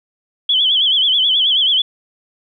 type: tone with vibrato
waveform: sine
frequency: 3219 Hz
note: G7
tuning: 45 cents sharp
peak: -11 dBFS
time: 0.49-1.82 s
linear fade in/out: 5 ms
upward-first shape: sine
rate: 9.3 Hz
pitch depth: 120 cents each way
effects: none